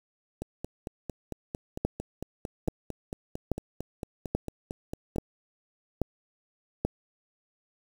two click trains, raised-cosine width 2 ms, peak -21 / -12 dBFS, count 22 / 7, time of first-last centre 0.42-5.16 / 1.85-6.85 s, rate 4.43 / 1.2 Hz, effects 7-bit

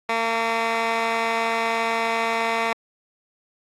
15% pulse tone with band-pass filter, 228 Hz, A#3, 38 cents flat, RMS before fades -23 dBFS, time 0.09-2.73 s, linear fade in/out 2 ms, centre 1600 Hz, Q 1.2, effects AAC 64 kbps

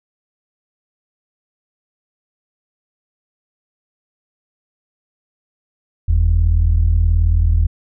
sine tone pair together, 43.81 / 82.5 Hz, F1 / E2, +6 / +2 cents, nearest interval major seventh, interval 1096 cents, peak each -12 dBFS, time 6.08-7.67 s, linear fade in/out 10 ms, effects tanh soft clip ceiling -6 dBFS

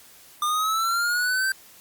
square linear sweep, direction up, 1200 to 1568 Hz, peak -22 dBFS, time 0.42-1.52 s, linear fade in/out 2 ms, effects white hiss -50 dBFS RMS until 1.8 s + Opus 48 kbps

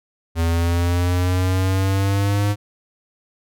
square exponential sweep, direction up, 82.41 to 103.4 Hz, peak -17 dBFS, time 0.35-2.56 s, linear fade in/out 50 ms, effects none

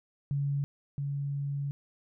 sine tone pair in turn, 141.2 / 141.2 Hz, C#3 / C#3, +32 / +32 cents, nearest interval unison, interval 0 cents, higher neither, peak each -27 / -30 dBFS, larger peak first, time 0.31-0.64 / 0.98-1.71 s, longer second, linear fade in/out 0 ms, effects none

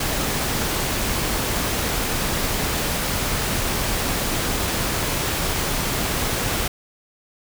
pink noise, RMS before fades -23 dBFS, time 0-6.68 s, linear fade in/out 5 ms, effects none

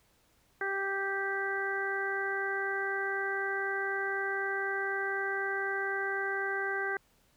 harmonic tone, 392 Hz, G4, in tune, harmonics 1 / 2 / 3 / 4 / 5, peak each -36 / -39 / -42 / -33 / -39 dBFS, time 0.61-6.97 s, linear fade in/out 2 ms, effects pink hiss -68 dBFS RMS until 7.36 s

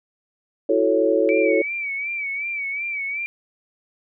sine chord, F# minor seventh, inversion third, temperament equal with one note detuned, 327.4 / 370 / 440 / 554.4 Hz, E4 / F#4 / A4 / C#5, -12 / 0 / 0 / 0 cents, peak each -22 / -23 / -20 / -20 dBFS, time 0.69-1.62 s, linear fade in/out 5 ms
sine tone with vibrato, 2289 Hz, D7, 45 cents flat, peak -24 dBFS, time 1.29-3.26 s, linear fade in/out 0 ms, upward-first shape sine, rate 2.7 Hz, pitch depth 69 cents each way
effects none

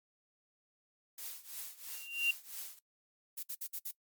blue noise with tremolo, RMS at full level -42 dBFS, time 1.18-2.79 s, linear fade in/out 2 ms, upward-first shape triangle, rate 3 Hz, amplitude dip 90%
sine tone with exponential growth, 2771 Hz, F7, 14 cents flat, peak -24 dBFS, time 1.86-2.31 s, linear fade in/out 5 ms, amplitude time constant 97 ms
violet noise bursts, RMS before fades -40 dBFS, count 5, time 3.37-3.912 s, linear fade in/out 10 ms, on 62 ms, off 58 ms
effects noise-tail reverb RT60 0.1 s tail -21 dB re dry + MP3 96 kbps

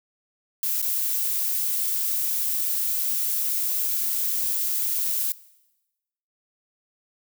violet noise with dropouts, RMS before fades -25 dBFS, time 0.63-5.32 s, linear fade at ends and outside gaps 0 ms, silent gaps 0.816-0.826 s, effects noise-tail reverb RT60 1.0 s tail -20 dB re dry

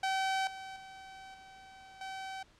sawtooth tone with level steps, 767 Hz, G5, 38 cents flat, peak -26 / -39 / -44 / -48 / -36 dBFS, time 0.03-2.43 s, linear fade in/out 5 ms, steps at 0.47 / 0.76 / 1.34 / 2.01 s, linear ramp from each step 2 ms, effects pink hiss -64 dBFS RMS until 2.59 s + low-pass 6000 Hz 12 dB/octave

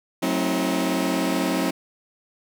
sawtooth chord, F# diminished seventh, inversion none, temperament just, 185 / 222 / 266.4 / 319.7 Hz, F#3 / A3 / C4 / Eb4, 0 / +16 / +31 / +47 cents, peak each -23 / -27 / -21 / -22 dBFS, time 0.22-1.71 s, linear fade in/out 10 ms, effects none

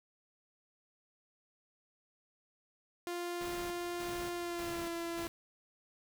sawtooth tone with pitch glide, 349.2 to 338.1 Hz, F4 to E4, 0 to +44 cents, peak -33 dBFS, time 3.07-5.27 s, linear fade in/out 0 ms, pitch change -56 cents, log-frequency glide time 4.33-4.89 s
pink noise with tremolo, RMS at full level -47 dBFS, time 3.41-5.28 s, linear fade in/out 0 ms, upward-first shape square, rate 1.7 Hz, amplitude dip 75%
effects none

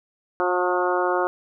harmonic tone with a mistuned harmonic, 179.6 Hz, F3, 49 cents sharp, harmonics 2 / 3 / 4 / 5 / 6 / 7 / 8, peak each -24 / -26 / -27 / -28 / -29 / -29 / -30 dBFS, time 0.4-1.27 s, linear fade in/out 0 ms, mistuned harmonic 6, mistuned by +17 cents, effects none

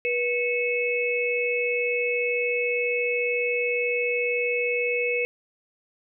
sine tone cluster, 484.7 / 2201 / 2587 Hz, B4 / C#7 / E7, -32 / -13 / -33 cents, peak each -25 / -29 / -27 dBFS, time 0.05-5.25 s, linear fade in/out 0 ms, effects none

